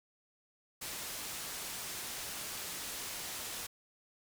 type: low-pass noise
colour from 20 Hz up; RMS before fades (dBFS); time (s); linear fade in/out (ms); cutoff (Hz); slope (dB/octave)
white; -42; 0.81-3.67; 10; 12000; 12
effects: none